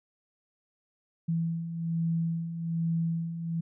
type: beating tone pair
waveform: sine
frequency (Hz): 164.81 / 166.01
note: E3 / E3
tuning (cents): 0 / +13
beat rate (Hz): 1.2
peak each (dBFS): -35 / -28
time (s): 1.28-3.61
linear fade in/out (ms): 10
effects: none